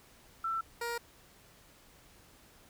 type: tone pair in turn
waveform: sine / 15% pulse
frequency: 1336 / 471.2 Hz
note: E6 / A#4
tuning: +23 / +19 cents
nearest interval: octave + tritone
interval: 1804 cents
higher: first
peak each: -31 / -28 dBFS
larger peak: second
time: 0.44-0.61 / 0.81-0.98 s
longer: neither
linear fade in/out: 5 ms
effects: pink hiss -60 dBFS RMS until 2.69 s